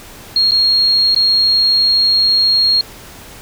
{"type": "tone with dropouts", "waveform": "sine", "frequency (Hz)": 4267, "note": "C8", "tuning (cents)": 33, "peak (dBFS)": -9, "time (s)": [0.36, 2.81], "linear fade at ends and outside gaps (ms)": 2, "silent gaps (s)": [[0.51, 0.518], [1.147, 1.162]], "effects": ["pink hiss -36 dBFS RMS until 3.41 s"]}